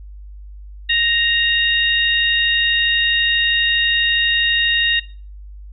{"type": "harmonic tone", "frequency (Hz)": 932.3, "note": "A#5", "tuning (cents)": 0, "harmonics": [2, 3, 4], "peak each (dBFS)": [-18, -18, -18], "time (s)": [0.89, 5], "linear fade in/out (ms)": 10, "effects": ["noise-tail reverb RT60 0.4 s tail -20 dB re dry", "added 50 Hz sine -33 dBFS peak until 5.72 s"]}